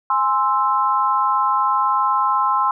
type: chord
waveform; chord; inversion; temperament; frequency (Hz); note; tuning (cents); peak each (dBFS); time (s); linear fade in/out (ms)
sine; Ab augmented; none; equal; 830.6 / 1046.5 / 1318.5; Ab5 / C6 / E6; 0 / 0 / 0; -22 / -17 / -21; 0.1-2.71; 2
effects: none